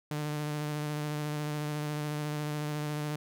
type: tone with vibrato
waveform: sawtooth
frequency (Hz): 149.6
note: D3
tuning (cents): +32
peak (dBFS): -28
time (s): 0.11-3.16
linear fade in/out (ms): 2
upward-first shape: square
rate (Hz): 14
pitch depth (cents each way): 15
effects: none